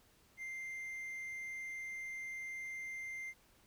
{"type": "tone", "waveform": "triangle", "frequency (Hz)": 2093, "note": "C7", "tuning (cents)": 0, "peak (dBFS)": -40, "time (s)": [0.37, 3.34], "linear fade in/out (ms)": 50, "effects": ["pink hiss -68 dBFS RMS until 3.66 s"]}